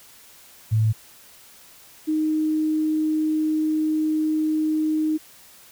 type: tone pair in turn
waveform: sine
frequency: 109.8 / 310.6 Hz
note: A2 / D#4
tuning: -3 / -3 cents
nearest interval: octave + tritone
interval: 1800 cents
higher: second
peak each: -16 / -19 dBFS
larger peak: first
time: 0.71-0.93 / 2.07-5.18 s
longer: second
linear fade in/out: 20 ms
effects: white hiss -49 dBFS RMS until 5.71 s